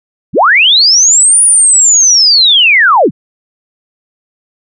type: linear two-way sweep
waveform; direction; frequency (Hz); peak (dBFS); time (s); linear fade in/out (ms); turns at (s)
sine; up then down; 83.8 to 9780 to 101.1; -3; 0.33-3.11; 50; 1.43
effects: none